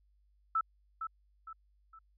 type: tone with echo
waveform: sine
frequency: 1317 Hz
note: E6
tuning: 2 cents flat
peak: -27 dBFS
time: 0.55-0.61 s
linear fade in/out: 5 ms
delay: 460 ms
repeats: 3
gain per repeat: -8 dB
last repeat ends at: 1.99 s
effects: added 50 Hz sine -66 dBFS peak until 2.17 s